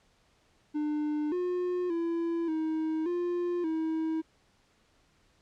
triangle tone with pitch steps, 300 / 358.8 / 335.8 / 316.3 / 351.1 / 319.9 Hz, D4 / F4 / E4 / D#4 / F4 / D#4, +37 / +47 / +32 / +29 / +9 / +48 cents, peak -26 dBFS, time 0.74-4.22 s, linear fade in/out 20 ms, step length 580 ms, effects pink hiss -67 dBFS RMS until 5.41 s + low-pass 7000 Hz 12 dB/octave

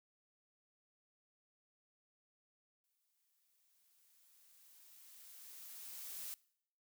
blue noise with exponential growth, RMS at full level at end -45 dBFS, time 2.84-6.34 s, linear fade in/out 0 ms, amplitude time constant 760 ms, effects noise-tail reverb RT60 0.7 s tail -23 dB re dry

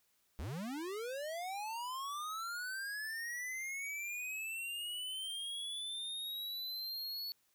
square linear sweep, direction up, 58.1 to 4435 Hz, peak -40 dBFS, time 0.39-7.32 s, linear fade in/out 0 ms, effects white hiss -75 dBFS RMS until 7.54 s

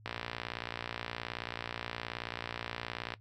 click train, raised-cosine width 0.3 ms, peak -20 dBFS, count 182, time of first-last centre 0.06-3.138 s, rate 58.8 Hz, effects noise-tail reverb RT60 0.1 s tail -17 dB re dry + added 107 Hz sine -55 dBFS peak until 3.2 s

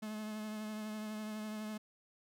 45% pulse tone with vibrato, 214.4 Hz, A3, 45 cents flat, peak -40 dBFS, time 0.02-1.78 s, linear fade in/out 10 ms, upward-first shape triangle, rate 12 Hz, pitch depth 26 cents each way, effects none

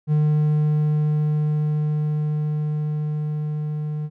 triangle tone with level ramp, 151.2 Hz, D#3, 49 cents flat, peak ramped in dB -13 to -22 dBFS, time 0.07-4.1 s, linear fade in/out 50 ms, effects none

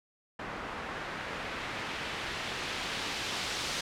white noise with low-pass filter sweep, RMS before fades -37 dBFS, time 0.39-3.81 s, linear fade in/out 5 ms, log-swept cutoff 1400 to 4800 Hz, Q 0.91, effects none

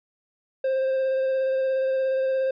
triangle tone with vibrato, 528 Hz, C5, 16 cents sharp, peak -19 dBFS, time 0.64-2.51 s, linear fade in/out 5 ms, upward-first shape square, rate 17 Hz, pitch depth 10 cents each way, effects resampled to 11025 Hz

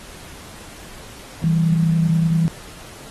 sine tone pair together, 163.3 / 193.78 Hz, E3 / G3, -16 / -20 cents, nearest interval minor third, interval 296 cents, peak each -14 / -25 dBFS, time 1.44-2.48 s, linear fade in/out 0 ms, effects pink hiss -40 dBFS RMS until 3.1 s + AAC 32 kbps

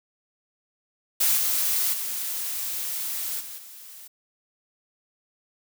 blue noise with level steps, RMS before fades -21 / -24 / -30 / -38 / -44 dBFS, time 1.2-4.08 s, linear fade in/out 10 ms, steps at 1.36 / 1.92 / 3.39 / 3.57 s, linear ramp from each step 20 ms, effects none

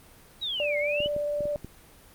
sine exponential two-way sweep, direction down then up, 3951 to 2093 to 3052 Hz, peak -28 dBFS, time 0.41-1.08 s, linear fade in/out 20 ms, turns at 0.78 s
sine tone with vibrato, 587 Hz, D5, 1 cent flat, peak -26 dBFS, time 0.6-1.56 s, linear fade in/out 0 ms, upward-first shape triangle, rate 18 Hz, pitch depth 9 cents each way
clicks, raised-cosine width 3 ms, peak -25 dBFS, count 7, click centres 1.004 / 1.06 / 1.164 / 1.407 / 1.455 / 1.559 / 1.646 s
effects pink hiss -53 dBFS RMS until 2.14 s + Opus 32 kbps

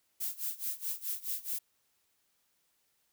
violet noise with tremolo, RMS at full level -34 dBFS, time 0.2-1.59 s, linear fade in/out 10 ms, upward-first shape sine, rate 4.7 Hz, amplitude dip 90%, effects white hiss -75 dBFS RMS until 3.12 s

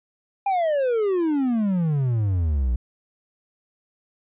triangle exponential sweep, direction down, 813 to 57.2 Hz, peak -17 dBFS, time 0.46-2.76 s, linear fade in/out 5 ms, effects resampled to 8000 Hz

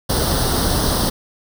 pink noise with comb filter, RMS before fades -18 dBFS, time 0.09-1.1 s, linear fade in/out 10 ms, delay 0.21 ms, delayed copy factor +0.8, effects none

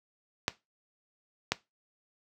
clicks, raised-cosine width 0.2 ms, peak -8 dBFS, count 2, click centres 0.481 / 1.52 s, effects noise-tail reverb RT60 0.2 s tail -17 dB re dry + high-pass 80 Hz 12 dB/octave

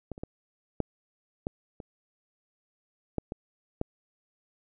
clicks, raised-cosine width 2 ms, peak -22 / -30 / -21 / -13 / -17 / -27 / -15 / -21 / -15 dBFS, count 9, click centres 0.117 / 0.179 / 0.235 / 0.803 / 1.469 / 1.802 / 3.183 / 3.321 / 3.814 s, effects none

